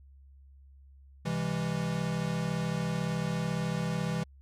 square chord, C augmented, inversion none, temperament equal with one note detuned, 130.81 / 164.81 / 202.8 Hz, C3 / E3 / G#3, 0 / 0 / -41 cents, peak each -37 / -32 / -37 dBFS, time 1.25-4.24 s, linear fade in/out 10 ms, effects added 68 Hz sine -52 dBFS peak until 4.41 s + low-pass 9000 Hz 12 dB/octave

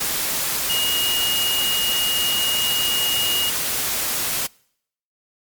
sine tone in noise, 2868 Hz, F7, 45 cents sharp, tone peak -20 dBFS, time 0.69-3.5 s, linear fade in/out 10 ms, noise white, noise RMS -23 dBFS, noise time 0-4.47 s, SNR 0 dB, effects noise-tail reverb RT60 0.7 s tail -26 dB re dry + MP3 96 kbps

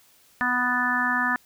harmonic tone with a mistuned harmonic, 247.1 Hz, B3, 1 cent sharp, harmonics 1 / 3 / 4 / 5 / 6 / 7, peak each -30 / -33 / -29 / -29 / -29 / -24 dBFS, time 0.41-1.36 s, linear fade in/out 0 ms, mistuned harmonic 7, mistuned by +19 cents, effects white hiss -58 dBFS RMS until 1.45 s

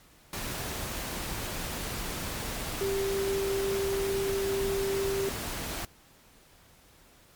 sine tone in noise, 392 Hz, G4, in tune, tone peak -27 dBFS, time 2.81-5.29 s, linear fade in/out 2 ms, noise pink, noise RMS -35 dBFS, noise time 0.33-5.85 s, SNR +5 dB, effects pink hiss -58 dBFS RMS until 7.35 s + MP3 96 kbps

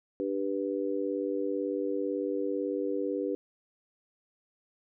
sine chord, G major, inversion second, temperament just, 294 / 392 / 490 Hz, D4 / G4 / B4, +2 / 0 / -14 cents, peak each -33 dBFS, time 0.2-3.35 s, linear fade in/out 0 ms, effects none

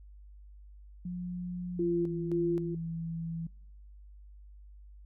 sine tone with pitch glide, 178.1 to 165.22 Hz, F3 to E3, +34 to +4 cents, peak -34 dBFS, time 1.05-3.47 s, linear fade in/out 5 ms, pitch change -130 cents, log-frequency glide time 1.74-2.12 s
sine tone with tremolo, 344.1 Hz, F4, 26 cents flat, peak -27 dBFS, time 1.79-2.75 s, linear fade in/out 5 ms, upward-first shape square, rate 1.9 Hz, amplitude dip 60%
effects noise-tail reverb RT60 0.7 s tail -24 dB re dry + added 50 Hz sine -49 dBFS peak until 5.05 s

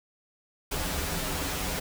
pink noise with comb filter, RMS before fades -31 dBFS, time 0.71-1.8 s, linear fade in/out 10 ms, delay 8.7 ms, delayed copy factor -0.8, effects none

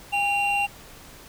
triangle tone pair together, 807.6 / 2764 Hz, G#5 / F7, -49 / -19 cents, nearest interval octave + major sixth, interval 2130 cents, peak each -22 dBFS, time 0.12-0.67 s, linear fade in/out 20 ms, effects pink hiss -46 dBFS RMS until 1.28 s

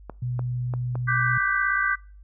clicks, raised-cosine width 1 ms, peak -20 dBFS, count 4, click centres 0.097 / 0.393 / 0.738 / 0.955 s
sine tone, 123.47 Hz, B2, in tune, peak -25 dBFS, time 0.22-1.38 s, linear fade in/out 5 ms
sine chord, G major seventh, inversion second, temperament equal with one note detuned, 1174.7 / 1511.1 / 1568 / 1975.5 Hz, D6 / F#6 / G6 / B6, 0 / +36 / 0 / 0 cents, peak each -27 / -27 / -24 / -29 dBFS, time 1.07-1.96 s, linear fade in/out 20 ms
effects noise-tail reverb RT60 0.4 s tail -24 dB re dry + added 50 Hz sine -44 dBFS peak until 2.23 s

